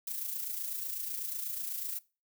violet noise with amplitude modulation, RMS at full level -35 dBFS, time 0.07-1.99 s, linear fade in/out 5 ms, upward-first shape sine, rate 28.1 Hz, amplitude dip 50%, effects noise-tail reverb RT60 0.3 s tail -21 dB re dry

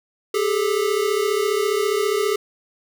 square tone pair together, 397.8 / 432.6 Hz, G4 / A4, +25 / -29 cents, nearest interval minor second, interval 146 cents, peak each -22 dBFS, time 0.34-2.36 s, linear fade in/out 5 ms, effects none

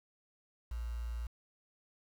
sine tone with quantisation, 58.1 Hz, A#1, 5 cents flat, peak -36 dBFS, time 0.71-1.27 s, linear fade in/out 5 ms, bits 9, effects none

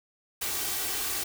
white noise with comb filter, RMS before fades -31 dBFS, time 0.41-1.24 s, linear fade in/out 10 ms, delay 2.6 ms, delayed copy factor +0.55, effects none

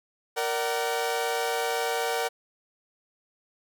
sawtooth chord, Bb augmented, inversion none, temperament equal with one note detuned, 466.2 / 587.3 / 755.5 Hz, Bb4 / D5 / F#5, 0 / 0 / +36 cents, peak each -25 / -30 / -26 dBFS, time 0.36-2.29 s, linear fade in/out 20 ms, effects none

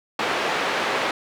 pink band-pass noise, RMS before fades -24 dBFS, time 0.19-1.11 s, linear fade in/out 2 ms, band 440 to 2900 Hz, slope 12 dB/octave, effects none

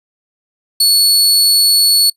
sawtooth tone, 4411 Hz, C#8, 9 cents flat, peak -5 dBFS, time 0.8-2.1 s, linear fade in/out 5 ms, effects noise-tail reverb RT60 0.1 s tail -22 dB re dry + resampled to 32000 Hz

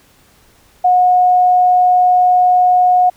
sine tone, 726 Hz, F#5, 33 cents flat, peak -7 dBFS, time 0.84-3.1 s, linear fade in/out 10 ms, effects pink hiss -50 dBFS RMS until 3.16 s

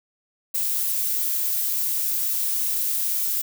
violet noise, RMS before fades -24 dBFS, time 0.54-3.42 s, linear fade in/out 10 ms, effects none

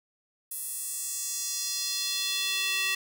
square tone with high-pass filter sweep, 382.3 Hz, G4, 43 cents flat, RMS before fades -31 dBFS, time 0.51-2.95 s, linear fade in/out 5 ms, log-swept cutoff 11000 to 2400 Hz, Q 2.1, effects none

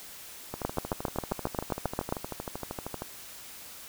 two click trains, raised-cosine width 1 ms, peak -20 / -13 dBFS, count 33 / 12, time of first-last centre 0.54-3.021 / 0.65-2.125 s, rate 12.9 / 7.46 Hz, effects white hiss -46 dBFS RMS until 3.88 s

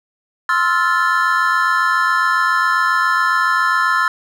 triangle chord, F major seventh, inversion second, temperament just, 1047.7 / 1309.6 / 1396.9 / 1746.1 Hz, C6 / E6 / F6 / A6, +2 / -12 / 0 / -14 cents, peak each -17 dBFS, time 0.49-4.08 s, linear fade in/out 2 ms, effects none

